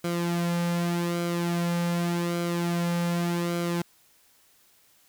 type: tone with flanger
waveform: sawtooth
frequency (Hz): 172.3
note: F3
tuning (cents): -23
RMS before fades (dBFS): -27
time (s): 0.04-3.82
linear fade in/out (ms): 5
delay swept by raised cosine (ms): 1.1 to 2.8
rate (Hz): 0.85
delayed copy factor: -0.6
effects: white hiss -61 dBFS RMS until 5.08 s